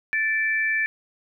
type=tone pair together; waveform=sine; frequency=1760 / 2328 Hz; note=A6 / D7; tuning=0 / -16 cents; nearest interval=perfect fourth; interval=484 cents; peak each=-22 / -25 dBFS; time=0.13-0.86 s; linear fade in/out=0 ms; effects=none